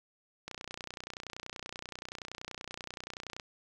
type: click train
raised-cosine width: 0.2 ms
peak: -23 dBFS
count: 90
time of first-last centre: 0.48-3.398 s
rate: 30.5 Hz
effects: none